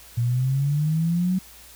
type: exponential sweep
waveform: sine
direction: up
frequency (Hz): 116.6 to 188.9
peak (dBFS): -19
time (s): 0.17-1.39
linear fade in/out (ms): 10
effects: added 60 Hz sine -53 dBFS peak until 1.75 s + white hiss -47 dBFS RMS until 1.75 s